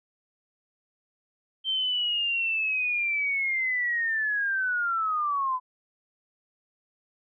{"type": "linear sweep", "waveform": "sine", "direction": "down", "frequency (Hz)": [3136, 1000], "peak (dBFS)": -24, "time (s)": [1.64, 5.6], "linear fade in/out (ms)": 50, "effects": []}